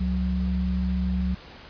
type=tone pair together; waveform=sine; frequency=68.91 / 183.6 Hz; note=C#2 / F#3; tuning=-10 / -13 cents; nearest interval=octave + perfect fourth; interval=1697 cents; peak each=-25 dBFS; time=0-1.35 s; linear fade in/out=10 ms; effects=pink hiss -45 dBFS RMS until 1.69 s + resampled to 11025 Hz